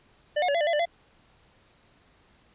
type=tone with pitch steps; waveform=square; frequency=595 / 722 / 567 / 678 / 595 / 675 / 593 / 683 Hz; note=D5 / F#5 / C#5 / E5 / D5 / E5 / D5 / F5; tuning=+22 / -43 / +39 / +49 / +22 / +41 / +17 / -39 cents; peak=-23 dBFS; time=0.36-0.856 s; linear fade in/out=10 ms; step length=62 ms; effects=pink hiss -61 dBFS RMS until 2.54 s + resampled to 8000 Hz